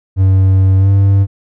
triangle tone with pitch glide, 95.3 to 98.38 Hz, G2 to G2, -48 to +7 cents, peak -4 dBFS, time 0.16-1.27 s, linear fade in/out 50 ms, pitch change +55 cents, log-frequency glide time 0.78-0.89 s, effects none

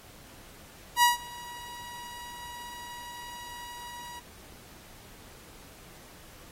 sawtooth tone with ADSR envelope, 963 Hz, B5, 44 cents flat, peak -13 dBFS, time 0.96-4.2 s, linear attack 69 ms, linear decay 140 ms, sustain -24 dB, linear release 14 ms, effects pink hiss -52 dBFS RMS until 6.51 s + AAC 48 kbps

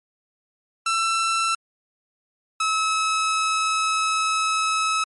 sawtooth tone pair in turn, 1338 / 1292.4 Hz, E6 / E6, +25 / -35 cents, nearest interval minor second, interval 60 cents, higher first, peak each -16 dBFS, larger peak neither, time 0.86-1.55 / 2.6-5.04 s, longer second, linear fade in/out 5 ms, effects MP3 48 kbps

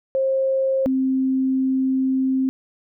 sine tone pair in turn, 533 / 263.1 Hz, C5 / C4, +32 / +10 cents, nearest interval octave, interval 1222 cents, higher first, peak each -17 dBFS, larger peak neither, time 0.15-0.86 / 0.86-2.49 s, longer second, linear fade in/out 0 ms, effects none

